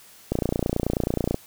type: click train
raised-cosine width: 2 ms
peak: -9 dBFS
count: 31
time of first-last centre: 0.32-1.344 s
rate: 29.3 Hz
effects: white hiss -50 dBFS RMS until 1.46 s